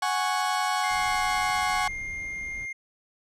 35% pulse chord, F# suspended second, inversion none, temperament equal, 740 / 830.6 / 1108.7 Hz, F#5 / G#5 / C#6, 0 / 0 / 0 cents, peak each -27 dBFS, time 0.02-1.88 s, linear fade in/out 5 ms
triangle tone, 2116 Hz, C7, 19 cents sharp, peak -30 dBFS, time 0.83-2.73 s, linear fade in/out 10 ms
brown noise, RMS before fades -44 dBFS, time 0.9-2.66 s, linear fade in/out 10 ms
effects low-pass 10000 Hz 12 dB/octave

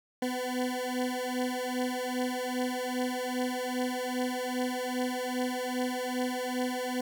20% pulse beating tone pair, 250 / 252.5 Hz, B3 / B3, +21 / +39 cents, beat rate 2.5 Hz, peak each -28 dBFS, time 0.22-7.01 s, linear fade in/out 5 ms, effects none

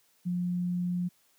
sine tone, 177.6 Hz, F3, 29 cents sharp, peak -27 dBFS, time 0.25-1.09 s, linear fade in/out 20 ms, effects white hiss -67 dBFS RMS until 1.38 s + high-pass 100 Hz 12 dB/octave

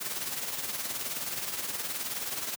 white noise with tremolo, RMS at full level -32 dBFS, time 0-2.56 s, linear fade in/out 20 ms, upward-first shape triangle, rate 19 Hz, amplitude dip 60%, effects high-pass 100 Hz 12 dB/octave

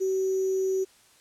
sine tone with sample-and-hold, 380 Hz, F#4, 46 cents sharp, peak -23 dBFS, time 0-0.85 s, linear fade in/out 20 ms, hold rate 6300 Hz, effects white hiss -58 dBFS RMS until 1.2 s + low-pass 10000 Hz 12 dB/octave

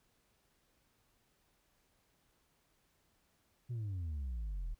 sine exponential sweep, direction down, 125.9 to 37.81 Hz, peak -34 dBFS, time 3.69-4.75 s, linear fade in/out 20 ms, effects tanh soft clip ceiling -36 dBFS + pink hiss -75 dBFS RMS until 4.79 s

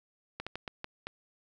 slowing click train, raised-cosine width 0.3 ms, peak -21 dBFS, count 6, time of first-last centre 0.4-1.07 s, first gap 66 ms, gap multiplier 1.36, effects none

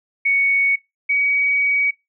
sine tone pair in turn, 2226 / 2261 Hz, C#7 / C#7, +7 / +34 cents, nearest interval unison, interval 27 cents, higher second, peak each -14 / -15 dBFS, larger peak first, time 0.25-0.76 / 1.09-1.91 s, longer second, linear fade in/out 10 ms, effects noise-tail reverb RT60 0.2 s tail -21 dB re dry

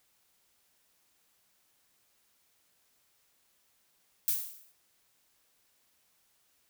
violet noise with exponential decay, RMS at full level -26 dBFS, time 4.28-4.72 s, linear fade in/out 0 ms, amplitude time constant 94 ms, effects white hiss -71 dBFS RMS until 6.69 s

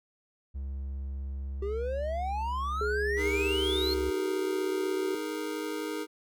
triangle tone, 68 Hz, C#2, 33 cents flat, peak -31 dBFS, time 0.54-4.11 s, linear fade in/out 20 ms
triangle exponential sweep, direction up, 387.4 to 4312 Hz, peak -29 dBFS, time 1.62-3.94 s, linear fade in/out 5 ms
sine tone with pitch glide, 420 to 378.5 Hz, G#4 to F#4, +19 to +39 cents, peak -29 dBFS, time 2.81-5.15 s, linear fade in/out 2 ms, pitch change -180 cents, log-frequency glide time 2.95-3.81 s
square chord, D# suspended fourth, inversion none, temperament just, 311.1 / 414.8 / 466.7 Hz, D#4 / G#4 / A#4, 0 / -2 / +2 cents, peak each -36 / -38 / -39 dBFS, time 3.16-6.07 s, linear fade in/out 50 ms
effects none

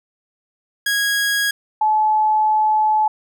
sawtooth / sine tone pair in turn, 1650 / 860.5 Hz, G#6 / A5, -12 / -39 cents, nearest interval major seventh, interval 1127 cents, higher first, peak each -13 / -13 dBFS, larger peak neither, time 0.86-1.51 / 1.81-3.08 s, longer second, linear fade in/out 5 ms, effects none

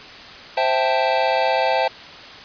square chord, A minor seventh, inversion first, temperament equal, 523.3 / 659.3 / 784 / 880 Hz, C5 / E5 / G5 / A5, 0 / 0 / 0 / 0 cents, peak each -23 dBFS, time 0.57-1.88 s, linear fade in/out 5 ms, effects white hiss -38 dBFS RMS until 2.44 s + resampled to 11025 Hz

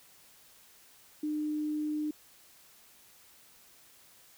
sine tone, 302.5 Hz, D#4, 49 cents flat, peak -30 dBFS, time 1.23-2.11 s, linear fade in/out 5 ms, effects white hiss -59 dBFS RMS until 4.37 s

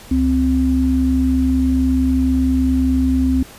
sine tone pair together, 69.01 / 260.3 Hz, C#2 / C4, -7 / -9 cents, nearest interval octave + major seventh, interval 2298 cents, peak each -18 / -14 dBFS, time 0.11-3.43 s, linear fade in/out 5 ms, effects pink hiss -40 dBFS RMS until 3.58 s + resampled to 32000 Hz

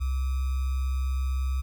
sine tone with sample-and-hold, 65.6 Hz, C2, 5 cents sharp, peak -24 dBFS, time 0-1.62 s, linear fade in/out 20 ms, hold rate 1225 Hz, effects none

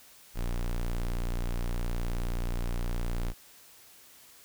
square tone, 29.55 Hz, A#0, 24 cents sharp, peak -29 dBFS, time 0.34-3.34 s, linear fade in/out 50 ms, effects white hiss -55 dBFS RMS until 4.44 s

